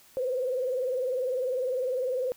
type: tone with vibrato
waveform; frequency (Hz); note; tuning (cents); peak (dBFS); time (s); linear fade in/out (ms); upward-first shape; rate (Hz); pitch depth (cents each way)
sine; 510; C5; -44; -26; 0.17-2.32; 0; sine; 20; 81
effects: white hiss -57 dBFS RMS until 2.36 s